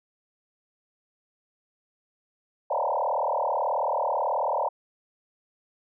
sine tone with frequency modulation, 754 Hz, F#5, 32 cents sharp, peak -23 dBFS, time 2.7-4.69 s, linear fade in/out 10 ms, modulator 38.4 Hz, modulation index 5.7, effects none

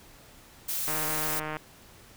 blue noise, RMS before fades -31 dBFS, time 0.68-1.4 s, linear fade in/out 10 ms
click train, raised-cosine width 0.5 ms, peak -19 dBFS, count 107, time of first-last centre 0.88-1.568 s, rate 154 Hz
effects pink hiss -53 dBFS RMS until 2.16 s

